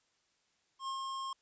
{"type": "tone with ADSR envelope", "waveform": "square", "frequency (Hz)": 1071, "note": "C6", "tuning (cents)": 40, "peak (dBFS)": -36, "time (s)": [0.79, 1.33], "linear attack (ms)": 88, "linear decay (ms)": 93, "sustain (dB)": -2, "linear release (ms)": 3, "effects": ["white hiss -75 dBFS RMS until 1.41 s", "resampled to 16000 Hz"]}